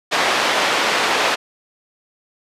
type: band-pass noise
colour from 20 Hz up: pink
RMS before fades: -18 dBFS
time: 0.11-1.36 s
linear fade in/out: 20 ms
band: 550 to 4100 Hz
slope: 12 dB/octave
effects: resampled to 32000 Hz